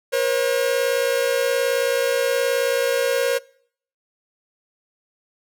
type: tone pair together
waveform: 45% pulse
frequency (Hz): 480.5 / 539.3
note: B4 / C#5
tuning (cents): -48 / -48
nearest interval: major second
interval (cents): 200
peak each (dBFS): -22 / -20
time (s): 0.12-3.39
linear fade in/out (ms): 20
effects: noise-tail reverb RT60 0.6 s tail -24 dB re dry